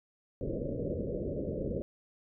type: low-pass noise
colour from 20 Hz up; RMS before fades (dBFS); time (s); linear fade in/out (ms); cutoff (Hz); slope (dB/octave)
white; -35; 0.41-1.82; 0; 580; 96
effects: none